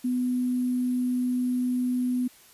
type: tone with sample-and-hold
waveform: sine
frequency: 249.6 Hz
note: B3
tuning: 19 cents sharp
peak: -23 dBFS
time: 0.04-2.28 s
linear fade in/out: 10 ms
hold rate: 11025 Hz
effects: white hiss -54 dBFS RMS until 2.53 s + resampled to 32000 Hz